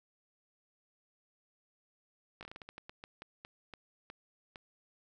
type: slowing click train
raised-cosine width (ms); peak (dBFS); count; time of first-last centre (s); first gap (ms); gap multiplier
0.3; -30; 16; 2.41-4.558; 18; 1.26
effects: none